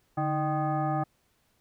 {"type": "tone with frequency modulation", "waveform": "sine", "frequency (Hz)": 314.5, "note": "D#4", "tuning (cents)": 19, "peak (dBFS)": -25, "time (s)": [0.17, 1.04], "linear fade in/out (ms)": 10, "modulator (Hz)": 461, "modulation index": 1.7, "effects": ["pink hiss -70 dBFS RMS until 1.6 s"]}